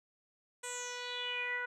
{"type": "tone with low-pass filter sweep", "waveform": "10% pulse", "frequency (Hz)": 491.2, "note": "B4", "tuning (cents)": -9, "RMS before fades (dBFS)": -39, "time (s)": [0.63, 1.66], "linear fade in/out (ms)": 10, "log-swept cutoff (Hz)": [9000, 1600], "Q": 6.1, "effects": []}